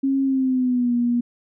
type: tone with pitch glide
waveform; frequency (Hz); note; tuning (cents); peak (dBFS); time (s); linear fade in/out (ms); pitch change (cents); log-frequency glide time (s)
sine; 271.1 to 240.1; C#4 to B3; -38 to -49; -17; 0.03-1.21; 10; -211; 0.23-0.94
effects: none